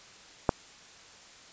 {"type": "click", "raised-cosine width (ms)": 1, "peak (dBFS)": -7, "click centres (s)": 0.492, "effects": ["white hiss -52 dBFS RMS until 1.52 s", "resampled to 16000 Hz"]}